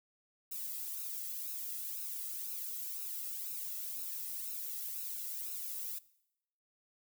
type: noise with flanger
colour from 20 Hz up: violet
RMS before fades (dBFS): -41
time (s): 0.51-5.99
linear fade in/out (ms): 10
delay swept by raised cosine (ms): 0.75 to 1.54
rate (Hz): 2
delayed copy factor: +0.75
effects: noise-tail reverb RT60 0.8 s tail -20 dB re dry